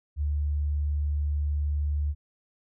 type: tone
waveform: sine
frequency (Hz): 73.42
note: D2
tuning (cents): 0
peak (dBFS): -24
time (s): 0.16-2.15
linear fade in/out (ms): 50
effects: none